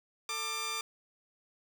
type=tone pair together; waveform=10% pulse; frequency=445.4 / 1189.1 Hz; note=A4 / D6; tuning=+21 / +21 cents; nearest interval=octave + perfect fourth; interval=1700 cents; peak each=-35 / -26 dBFS; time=0.29-0.81 s; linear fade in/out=2 ms; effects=none